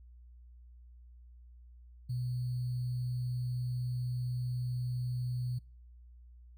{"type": "tone with sample-and-hold", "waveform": "sine", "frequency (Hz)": 124.1, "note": "B2", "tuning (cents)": 9, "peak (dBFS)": -32, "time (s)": [2.09, 5.59], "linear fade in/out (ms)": 10, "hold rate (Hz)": 4410, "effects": ["noise-tail reverb RT60 0.4 s tail -25 dB re dry", "added 60 Hz sine -52 dBFS peak until 6.57 s"]}